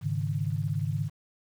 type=chord; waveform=sine; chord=Ab suspended fourth; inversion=none; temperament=equal; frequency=103.83 / 138.59 / 155.56 Hz; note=Ab2 / Db3 / Eb3; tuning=0 / 0 / 0 cents; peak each=-31 dBFS; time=0.01-1.1 s; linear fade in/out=50 ms; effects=9-bit